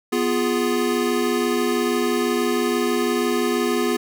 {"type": "chord", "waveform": "square", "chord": "F diminished", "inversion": "second", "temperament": "equal", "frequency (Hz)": [246.9, 349.2, 415.3], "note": ["Cb4", "F4", "Ab4"], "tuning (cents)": [0, 0, 0], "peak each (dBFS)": -24, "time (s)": [0.12, 3.97], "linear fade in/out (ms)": 10, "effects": []}